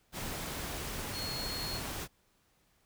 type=tone in noise; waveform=sine; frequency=4310 Hz; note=C#8; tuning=49 cents flat; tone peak=-38 dBFS; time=1.12-1.81 s; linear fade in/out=50 ms; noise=pink; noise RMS=-39 dBFS; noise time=0.12-2.08 s; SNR=-2 dB; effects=pink hiss -71 dBFS RMS until 2.85 s